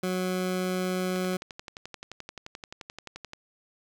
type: tone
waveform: 20% pulse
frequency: 183.9 Hz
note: F#3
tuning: 10 cents flat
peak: -22 dBFS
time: 0.03-1.37 s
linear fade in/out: 5 ms
type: click train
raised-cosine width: 0.2 ms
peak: -22 dBFS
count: 26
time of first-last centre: 1.16-3.334 s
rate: 11.5 Hz
effects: none